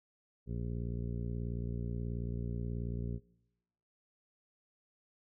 harmonic tone, 58.5 Hz, A#1, 7 cents sharp, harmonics 1 / 2 / 3 / 4 / 5 / 6 / 7 / 8 / 9, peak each -39 / -39 / -42 / -46 / -54 / -54 / -50 / -61 / -62 dBFS, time 0.46-3.2 s, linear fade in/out 50 ms, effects noise-tail reverb RT60 1.0 s tail -24 dB re dry

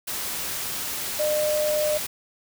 sine tone in noise, 605 Hz, D#5, 49 cents flat, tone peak -21 dBFS, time 1.19-1.98 s, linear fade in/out 10 ms, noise white, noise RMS -30 dBFS, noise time 0.07-2.07 s, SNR +6 dB, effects none

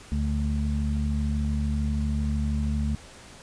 harmonic tone, 72.9 Hz, D2, 12 cents flat, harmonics 1 / 2 / 3, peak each -25 / -32 / -29 dBFS, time 0.12-2.95 s, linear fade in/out 0 ms, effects pink hiss -47 dBFS RMS until 3.42 s + resampled to 22050 Hz

